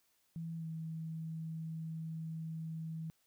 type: tone with pitch glide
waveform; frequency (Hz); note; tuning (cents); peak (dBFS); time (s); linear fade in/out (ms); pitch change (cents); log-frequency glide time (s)
sine; 164.7 to 161.12; E3 to E3; -1 to -39; -39; 0.36-3.1; 0; -38; 0.57-0.66
effects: white hiss -75 dBFS RMS until 3.26 s